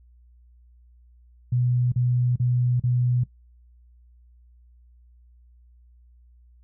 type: tone bursts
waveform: sine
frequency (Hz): 123.47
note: B2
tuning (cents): 0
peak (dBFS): -19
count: 4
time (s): 1.52-3.237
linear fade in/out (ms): 5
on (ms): 400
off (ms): 39
effects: noise-tail reverb RT60 0.1 s tail -17 dB re dry + added 60 Hz sine -51 dBFS peak until 6.63 s